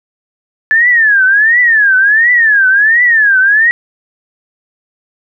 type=tone with vibrato; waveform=sine; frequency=1728 Hz; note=A6; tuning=32 cents flat; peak=-5 dBFS; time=0.71-3.71 s; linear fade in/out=0 ms; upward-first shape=triangle; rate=1.4 Hz; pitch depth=250 cents each way; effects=none